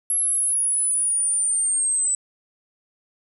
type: linear sweep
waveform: sine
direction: down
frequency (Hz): 11210 to 7960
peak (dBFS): -16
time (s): 0.1-2.15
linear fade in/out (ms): 2
effects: tanh soft clip ceiling -18 dBFS